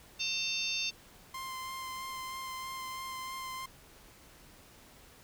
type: harmonic tone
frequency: 900 Hz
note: A5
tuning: 39 cents sharp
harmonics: 3 / 4 / 5 / 6 / 7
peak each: -35 / -37 / -39 / -41 / -42 dBFS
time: 0.19-0.91 s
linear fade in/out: 20 ms
type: tone with vibrato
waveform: sawtooth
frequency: 1046.5 Hz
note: C6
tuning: in tune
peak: -35 dBFS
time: 1.34-3.66 s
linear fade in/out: 5 ms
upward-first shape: sine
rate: 3.1 Hz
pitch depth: 13 cents each way
effects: pink hiss -57 dBFS RMS until 5.23 s